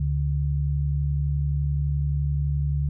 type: tone pair together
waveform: sine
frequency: 71.7 / 143.4 Hz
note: D2 / D3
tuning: -41 / -41 cents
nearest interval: octave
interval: 1200 cents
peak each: -24 dBFS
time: 0-2.89 s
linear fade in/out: 5 ms
effects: none